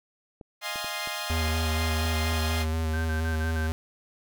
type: clicks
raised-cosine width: 2 ms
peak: -29 dBFS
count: 7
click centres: 0.412 / 0.758 / 0.845 / 1.074 / 1.481 / 2.054 / 2.324 s
type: chord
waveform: 10% pulse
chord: F minor seventh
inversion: third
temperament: equal with one note detuned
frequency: 620.1 / 698.5 / 830.6 / 1046.5 Hz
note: Eb5 / F5 / Ab5 / C6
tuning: -6 / 0 / 0 / 0 cents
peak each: -28 dBFS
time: 0.61-2.66 s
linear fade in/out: 50 ms
type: tone with vibrato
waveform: square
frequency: 80 Hz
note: D#2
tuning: 49 cents sharp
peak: -26 dBFS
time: 1.3-3.72 s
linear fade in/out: 0 ms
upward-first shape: square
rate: 4.2 Hz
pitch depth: 20 cents each way
type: tone bursts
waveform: sine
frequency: 1554 Hz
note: G6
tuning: 16 cents flat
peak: -34 dBFS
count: 5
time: 2.93-3.674 s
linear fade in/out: 10 ms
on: 120 ms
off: 36 ms
effects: none